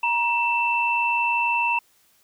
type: tone pair together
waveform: sine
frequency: 945.7 / 2668 Hz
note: A#5 / E7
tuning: +25 / +20 cents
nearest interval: octave + tritone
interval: 1795 cents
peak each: -22 dBFS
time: 0.03-1.79 s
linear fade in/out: 5 ms
effects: white hiss -61 dBFS RMS until 2.23 s